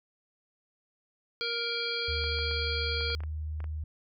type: harmonic tone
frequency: 468.4 Hz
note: A#4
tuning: 8 cents sharp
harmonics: 1 / 3 / 5 / 7 / 9 / 10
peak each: -37 / -37 / -37 / -37 / -37 / -37 dBFS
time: 1.41-3.15 s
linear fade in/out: 0 ms
type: tone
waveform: sine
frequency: 77.1 Hz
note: D#2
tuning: 15 cents flat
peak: -32 dBFS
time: 2.08-3.84 s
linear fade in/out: 5 ms
type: clicks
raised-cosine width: 0.5 ms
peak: -31 dBFS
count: 9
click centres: 2.24 / 2.388 / 2.512 / 3.009 / 3.102 / 3.205 / 3.236 / 3.604 / 3.642 s
effects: none